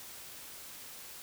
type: silence
effects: white hiss -48 dBFS RMS until 1.22 s